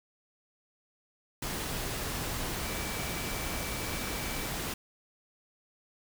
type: tone in noise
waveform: sine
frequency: 2313 Hz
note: D7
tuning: 27 cents flat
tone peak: -44 dBFS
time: 2.63-4.48 s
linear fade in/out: 5 ms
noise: pink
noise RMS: -35 dBFS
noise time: 1.42-4.74 s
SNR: -12 dB
effects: none